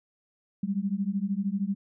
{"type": "beating tone pair", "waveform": "sine", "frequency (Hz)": [191.6, 204.6], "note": ["G3", "G#3"], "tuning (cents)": [-39, -26], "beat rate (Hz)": 13, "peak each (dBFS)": -29, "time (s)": [0.63, 1.75], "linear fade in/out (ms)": 5, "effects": []}